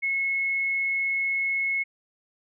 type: tone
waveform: sine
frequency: 2182 Hz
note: C#7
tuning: 28 cents flat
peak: -23 dBFS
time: 0.02-1.84 s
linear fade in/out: 20 ms
effects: none